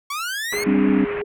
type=linear sweep; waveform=sawtooth; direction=up; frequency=1100 to 2199 Hz; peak=-21 dBFS; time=0.1-0.64 s; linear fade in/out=5 ms
type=low-pass noise; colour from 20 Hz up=white; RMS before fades=-32 dBFS; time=0.52-1.22 s; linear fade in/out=5 ms; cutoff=2500 Hz; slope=48 dB/octave
type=tone with vibrato; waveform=sine; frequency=411 Hz; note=G#4; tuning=18 cents flat; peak=-24 dBFS; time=0.53-1.24 s; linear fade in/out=10 ms; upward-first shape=triangle; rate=3.3 Hz; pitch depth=8 cents each way
type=chord; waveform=sine; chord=G suspended fourth; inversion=none; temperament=equal; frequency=196 / 261.6 / 293.7 Hz; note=G3 / C4 / D4; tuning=0 / 0 / 0 cents; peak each=-19 / -19 / -19 dBFS; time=0.66-1.05 s; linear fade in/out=10 ms
effects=none